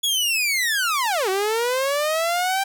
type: linear two-way sweep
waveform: sawtooth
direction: down then up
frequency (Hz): 3400 to 370 to 790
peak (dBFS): -16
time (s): 0.03-2.64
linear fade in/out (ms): 10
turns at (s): 1.29
effects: none